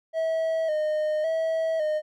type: tone with vibrato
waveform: triangle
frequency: 630 Hz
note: D#5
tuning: 21 cents sharp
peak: -21 dBFS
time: 0.13-2.02 s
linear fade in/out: 50 ms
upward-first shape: square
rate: 0.9 Hz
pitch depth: 47 cents each way
effects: none